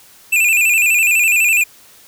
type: tone with vibrato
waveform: square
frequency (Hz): 2546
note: D#7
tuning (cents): +39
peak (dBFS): -11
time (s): 0.32-1.64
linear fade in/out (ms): 10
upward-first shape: square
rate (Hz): 12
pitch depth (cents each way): 74
effects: white hiss -45 dBFS RMS until 2.07 s